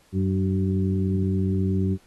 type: harmonic tone with a mistuned harmonic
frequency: 94.9 Hz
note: F#2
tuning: 44 cents sharp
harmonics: 1 / 2 / 3 / 4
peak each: -23 / -24 / -31 / -31 dBFS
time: 0.12-1.98 s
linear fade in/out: 50 ms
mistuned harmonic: 3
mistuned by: +32 cents
effects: pink hiss -59 dBFS RMS until 2.06 s + AAC 32 kbps